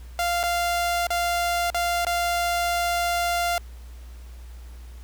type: tone with dropouts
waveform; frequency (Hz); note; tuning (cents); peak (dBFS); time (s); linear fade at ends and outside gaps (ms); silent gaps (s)
sawtooth; 695; F5; -9; -18; 0.19-3.58; 1; 0.431-0.436 / 1.069-1.104 / 1.702-1.745 / 2.049-2.067
effects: added 60 Hz sine -38 dBFS peak until 5.03 s + pink hiss -54 dBFS RMS until 5.03 s